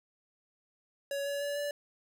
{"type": "tone with pitch steps", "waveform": "square", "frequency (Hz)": [561, 567.2, 573.4, 579.8], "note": ["C#5", "C#5", "D5", "D5"], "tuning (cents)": [21, 40, -42, -22], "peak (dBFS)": -33, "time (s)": [1.11, 1.71], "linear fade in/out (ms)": 2, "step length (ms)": 150, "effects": []}